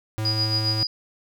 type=tone; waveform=square; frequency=108.8 Hz; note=A2; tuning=19 cents flat; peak=-25 dBFS; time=0.18-0.83 s; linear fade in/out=0 ms
type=tone with tremolo; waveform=sine; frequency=4904 Hz; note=D#8; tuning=26 cents flat; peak=-20 dBFS; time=0.25-0.87 s; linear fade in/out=2 ms; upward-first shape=sine; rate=7.4 Hz; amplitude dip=65%
effects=none